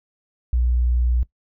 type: tone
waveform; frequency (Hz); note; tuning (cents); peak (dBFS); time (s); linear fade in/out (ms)
sine; 60.7; B1; -29; -16; 0.53-1.23; 0
effects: noise-tail reverb RT60 0.1 s tail -19 dB re dry